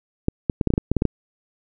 clicks, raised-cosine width 3 ms, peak -5 dBFS, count 11, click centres 0.284 / 0.498 / 0.612 / 0.673 / 0.704 / 0.738 / 0.779 / 0.916 / 0.967 / 1.021 / 1.053 s, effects none

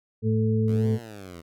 harmonic tone, 110 Hz, A2, in tune, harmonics 1 / 2 / 4, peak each -22 / -25 / -28 dBFS, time 0.22-0.99 s, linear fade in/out 50 ms
10% pulse exponential two-way sweep, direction up then down, 81.3 to 131.7 to 81.3 Hz, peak -31 dBFS, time 0.67-1.42 s, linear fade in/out 20 ms, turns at 0.88 s
effects none

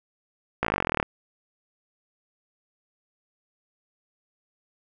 slowing click train, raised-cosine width 0.5 ms, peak -8 dBFS, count 19, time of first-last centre 0.63-1.028 s, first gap 17 ms, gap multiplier 1.03, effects none

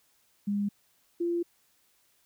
sine tone pair in turn, 203.2 / 343.8 Hz, G#3 / F4, -38 / -27 cents, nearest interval major sixth, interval 911 cents, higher second, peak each -26 dBFS, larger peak neither, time 0.47-0.69 / 1.2-1.43 s, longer second, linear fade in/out 10 ms, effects white hiss -68 dBFS RMS until 2.25 s

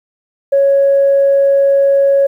sine tone, 554 Hz, C#5, 1 cent flat, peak -6 dBFS, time 0.52-2.27 s, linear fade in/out 10 ms, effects tanh soft clip ceiling -3 dBFS + 8-bit

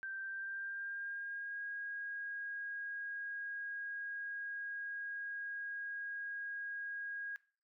sine tone with pitch glide, 1568 to 1636.5 Hz, G6 to G#6, 0 to -26 cents, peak -40 dBFS, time 0.03-7.36 s, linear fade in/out 0 ms, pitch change +74 cents, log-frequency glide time 0.2-1.61 s, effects noise-tail reverb RT60 0.4 s tail -18 dB re dry

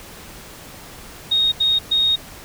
sine tone bursts at uneven times, 3729 Hz, A#7, in tune, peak -14 dBFS, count 3, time 1.31-1.52 / 1.6-1.79 / 1.91-2.16 s, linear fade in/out 10 ms, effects pink hiss -39 dBFS RMS until 2.44 s

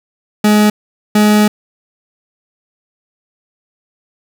40% pulse tone bursts at uneven times, 210.5 Hz, G#3, 24 cents sharp, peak -6 dBFS, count 2, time 0.44-0.7 / 1.15-1.48 s, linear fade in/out 5 ms, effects none

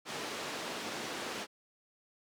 pink band-pass noise, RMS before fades -40 dBFS, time 0.05-1.47 s, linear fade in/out 50 ms, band 290 to 6100 Hz, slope 12 dB/octave, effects none

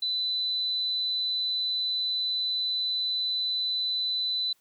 sine tone with amplitude modulation, 4000 Hz, B7, 21 cents sharp, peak -24 dBFS, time 0.02-4.53 s, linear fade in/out 5 ms, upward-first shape sine, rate 190 Hz, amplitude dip 35%, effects white hiss -68 dBFS RMS until 4.6 s

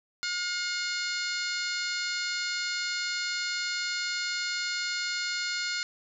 harmonic tone, 716 Hz, F5, 43 cents sharp, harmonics 2 / 3 / 4 / 5 / 6 / 7 / 8 / 9 / 10, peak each -34 / -36 / -42 / -41 / -34 / -39 / -45 / -46 / -43 dBFS, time 0.23-5.83 s, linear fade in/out 0 ms, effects none

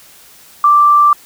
sine tone, 1174.7 Hz, D6, in tune, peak -5 dBFS, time 0.64-1.13 s, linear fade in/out 2 ms, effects white hiss -42 dBFS RMS until 1.25 s

